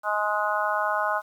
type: harmonic tone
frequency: 209.5 Hz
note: G#3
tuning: 15 cents sharp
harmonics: 3 / 4 / 5 / 6 / 7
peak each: -29 / -29 / -29 / -29 / -29 dBFS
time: 0.03-1.22 s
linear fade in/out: 50 ms
effects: 9-bit